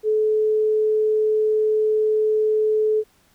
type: tone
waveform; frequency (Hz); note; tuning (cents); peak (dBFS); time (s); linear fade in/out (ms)
sine; 431.1; A4; -35; -16; 0.03-3.04; 50
effects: pink hiss -59 dBFS RMS until 3.34 s